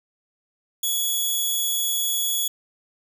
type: tone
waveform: 10% pulse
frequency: 3381 Hz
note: G#7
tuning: 30 cents sharp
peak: -14 dBFS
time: 0.83-2.48 s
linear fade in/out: 5 ms
effects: none